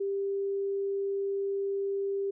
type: tone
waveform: sine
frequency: 395.4 Hz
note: G4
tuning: 15 cents sharp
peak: -28 dBFS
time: 0-2.31 s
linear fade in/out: 10 ms
effects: none